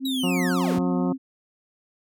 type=tone with vibrato; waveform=sine; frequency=262.2 Hz; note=C4; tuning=4 cents sharp; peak=-24 dBFS; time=0-1.18 s; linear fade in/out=50 ms; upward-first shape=sine; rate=3.8 Hz; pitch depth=29 cents each way
type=linear sweep; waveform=45% pulse; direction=down; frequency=3944 to 68.1 Hz; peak=-28 dBFS; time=0.05-0.79 s; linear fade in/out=5 ms
type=harmonic tone; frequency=179.6 Hz; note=F3; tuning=49 cents sharp; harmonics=1 / 2 / 3 / 4 / 5 / 6 / 7; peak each=-24 / -30 / -34 / -36 / -38 / -40 / -41 dBFS; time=0.23-1.13 s; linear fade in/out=10 ms
effects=none